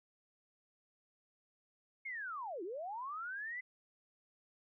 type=linear two-way sweep; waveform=sine; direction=down then up; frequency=2200 to 323.3 to 2041 Hz; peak=-40 dBFS; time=2.05-3.61 s; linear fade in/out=10 ms; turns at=2.63 s; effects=none